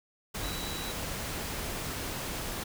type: tone in noise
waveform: sine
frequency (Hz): 3922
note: B7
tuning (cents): -13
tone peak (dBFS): -41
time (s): 0.43-0.92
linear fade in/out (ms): 10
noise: pink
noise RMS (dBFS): -36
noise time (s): 0.34-2.64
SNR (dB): -8
effects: none